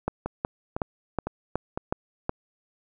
two click trains, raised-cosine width 1 ms, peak -11 / -15 dBFS, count 7 / 4, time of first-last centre 0.08-2.294 / 0.26-1.775 s, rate 2.71 / 1.98 Hz, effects none

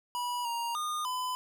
square tone with pitch steps, 975 / 938 / 1221 / 1007 Hz, B5 / A#5 / D#6 / B5, -23 / +11 / -33 / +33 cents, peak -32 dBFS, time 0.15-1.35 s, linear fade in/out 0 ms, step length 300 ms, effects none

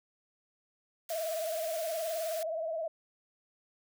white high-pass noise, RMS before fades -43 dBFS, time 1.09-2.43 s, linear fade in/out 2 ms, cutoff 1200 Hz, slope 48 dB/octave
sine tone with vibrato, 648 Hz, E5, 30 cents flat, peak -32 dBFS, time 1.1-2.88 s, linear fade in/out 5 ms, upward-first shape sine, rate 19 Hz, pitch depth 75 cents each way
effects none

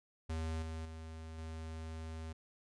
square tone with level steps, 80.3 Hz, E2, 45 cents flat, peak -37 / -41 / -46 / -43 dBFS, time 0.29-2.33 s, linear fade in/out 10 ms, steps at 0.62 / 0.85 / 1.38 s, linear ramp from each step 2 ms, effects resampled to 22050 Hz

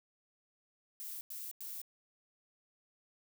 violet noise bursts, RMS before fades -44 dBFS, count 3, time 1-1.816 s, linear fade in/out 0 ms, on 210 ms, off 93 ms, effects none

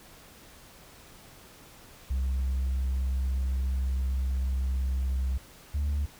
sine tone pair in turn, 65.41 / 72.33 Hz, C2 / D2, 0 / -26 cents, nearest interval major second, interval 174 cents, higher second, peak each -23 dBFS, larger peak neither, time 2.1-5.38 / 5.74-6.06 s, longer first, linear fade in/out 10 ms, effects tanh soft clip ceiling -24 dBFS + pink hiss -52 dBFS RMS until 6.19 s

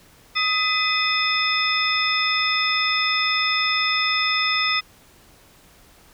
sine tone cluster, 1258 / 2014 / 2504 / 3563 / 5180 Hz, D#6 / B6 / D#7 / A7 / E8, +19 / +33 / +10 / +21 / -31 cents, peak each -25 dBFS, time 0.35-4.81 s, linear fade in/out 20 ms, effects pink hiss -52 dBFS RMS until 6.13 s

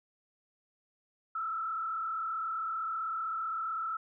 sine tone with frequency modulation, 1318.5 Hz, E6, in tune, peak -32 dBFS, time 1.35-3.97 s, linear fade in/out 5 ms, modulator 35.5 Hz, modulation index 1.1, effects none

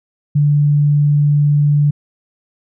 sine tone, 146.3 Hz, D3, 6 cents flat, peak -9 dBFS, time 0.35-1.91 s, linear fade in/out 10 ms, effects none

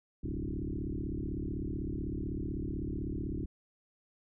sine tone with frequency modulation, 115 Hz, A#2, 23 cents flat, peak -33 dBFS, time 0.23-3.46 s, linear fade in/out 10 ms, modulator 35.9 Hz, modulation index 6.5, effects none

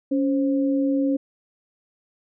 sine tone pair together, 278.5 / 527 Hz, C#4 / C5, +8 / +12 cents, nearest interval major seventh, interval 1104 cents, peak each -19 / -27 dBFS, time 0.11-1.17 s, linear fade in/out 10 ms, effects none

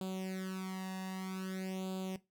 sawtooth tone with flanger, 188.3 Hz, F#3, 31 cents sharp, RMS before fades -40 dBFS, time 0.01-2.16 s, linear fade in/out 2 ms, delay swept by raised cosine 0.26 to 1.1 ms, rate 0.52 Hz, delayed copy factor +0.85, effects noise-tail reverb RT60 0.2 s tail -17 dB re dry

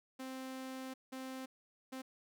sawtooth tone bursts at uneven times, 261.6 Hz, C4, in tune, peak -39 dBFS, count 3, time 0.19-0.94 / 1.12-1.46 / 1.92-2.02 s, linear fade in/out 10 ms, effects none

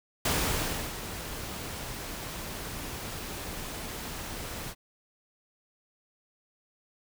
pink noise with ADSR envelope, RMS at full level -26 dBFS, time 0.25-4.75 s, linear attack 4 ms, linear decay 670 ms, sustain -12 dB, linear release 55 ms, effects none

